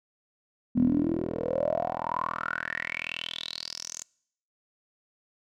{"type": "tone with band-pass filter sweep", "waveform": "10% pulse", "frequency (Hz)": 41, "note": "E1", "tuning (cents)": -9, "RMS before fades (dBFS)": -30, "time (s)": [0.75, 4.04], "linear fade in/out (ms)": 20, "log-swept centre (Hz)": [230, 7000], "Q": 9.5, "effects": ["noise-tail reverb RT60 0.7 s tail -26 dB re dry"]}